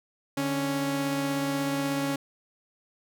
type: tone pair together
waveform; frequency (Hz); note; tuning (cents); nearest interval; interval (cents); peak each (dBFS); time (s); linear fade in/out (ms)
sawtooth; 146.83 / 277.2; D3 / C#4; 0 / 0; major seventh; 1100; -30 / -23; 0.37-2.16; 5
effects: none